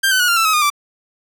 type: tone with pitch steps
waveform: sawtooth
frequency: 1584 / 1516.8 / 1452.5 / 1391 / 1332 / 1275.5 / 1221.4 / 1169.6 Hz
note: G6 / F#6 / F#6 / F6 / E6 / D#6 / D#6 / D6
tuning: +18 / +43 / -32 / -7 / +18 / +43 / -32 / -7 cents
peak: -9 dBFS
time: 0.03-0.702 s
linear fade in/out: 10 ms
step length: 84 ms
effects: none